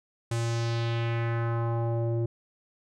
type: tone with low-pass filter sweep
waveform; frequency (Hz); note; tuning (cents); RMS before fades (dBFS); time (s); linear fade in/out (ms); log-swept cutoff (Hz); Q
square; 116.3; A#2; -4; -28; 0.31-2.26; 5; 9000 to 410; 1.9
effects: none